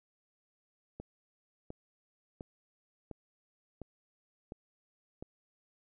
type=click train; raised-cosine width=2 ms; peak=-29 dBFS; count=7; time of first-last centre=1-5.225 s; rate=1.42 Hz; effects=none